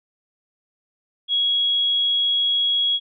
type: tone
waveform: sine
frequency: 3322 Hz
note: G#7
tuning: in tune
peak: -17 dBFS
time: 1.28-3 s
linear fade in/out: 50 ms
effects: none